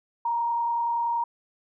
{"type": "tone with frequency modulation", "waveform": "sine", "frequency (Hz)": 938, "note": "A#5", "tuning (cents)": 11, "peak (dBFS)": -23, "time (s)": [0.25, 1.24], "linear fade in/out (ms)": 5, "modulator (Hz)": 30.6, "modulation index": 0.41, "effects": []}